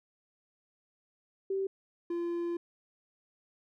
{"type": "tone pair in turn", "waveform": ["sine", "triangle"], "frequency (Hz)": [387.4, 343.4], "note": ["G4", "F4"], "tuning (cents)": [-20, -29], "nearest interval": "major second", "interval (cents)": 209, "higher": "first", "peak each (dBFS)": [-29, -29], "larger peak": "neither", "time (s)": [[1.5, 1.67], [2.1, 2.57]], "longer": "second", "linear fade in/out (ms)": 5, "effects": []}